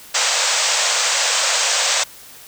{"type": "band-pass noise", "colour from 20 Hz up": "white", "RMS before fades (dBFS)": -18, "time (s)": [0.14, 2.04], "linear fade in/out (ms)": 10, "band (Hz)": [480, 8200], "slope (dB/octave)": 96, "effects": ["white hiss -41 dBFS RMS until 2.47 s"]}